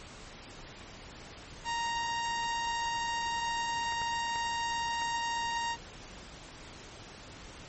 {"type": "tone", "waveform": "sawtooth", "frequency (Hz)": 932.3, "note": "A#5", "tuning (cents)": 0, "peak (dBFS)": -27, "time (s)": [1.64, 5.77], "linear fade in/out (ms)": 50}
{"type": "clicks", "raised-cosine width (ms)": 0.5, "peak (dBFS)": -27, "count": 4, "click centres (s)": [3.923, 4.017, 4.358, 5.019]}
{"effects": ["pink hiss -48 dBFS RMS until 7.68 s", "MP3 32 kbps"]}